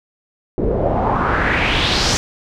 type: noise with low-pass filter sweep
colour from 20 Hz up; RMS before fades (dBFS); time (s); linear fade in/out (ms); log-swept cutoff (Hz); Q
pink; -17; 0.58-2.17; 0; 380 to 6300; 2.9
effects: none